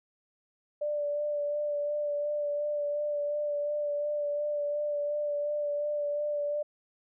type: tone with vibrato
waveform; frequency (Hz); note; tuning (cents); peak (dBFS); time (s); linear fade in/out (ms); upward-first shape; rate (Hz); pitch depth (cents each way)
sine; 587.3; D5; 0; -28; 0.81-6.63; 10; sine; 2.8; 20
effects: none